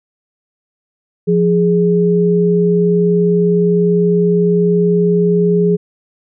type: tone pair together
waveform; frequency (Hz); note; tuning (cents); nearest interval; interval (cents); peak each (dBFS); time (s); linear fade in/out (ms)
sine; 174.61 / 415.8; F3 / G#4; 0 / +2; octave + minor third; 1502; -12; 1.27-5.77; 20
effects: none